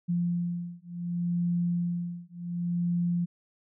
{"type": "beating tone pair", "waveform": "sine", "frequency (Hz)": [173.4, 174.08], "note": ["F3", "F3"], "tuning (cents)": [-12, -5], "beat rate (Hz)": 0.68, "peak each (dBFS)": -30, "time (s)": [0.08, 3.26], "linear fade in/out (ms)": 20, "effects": []}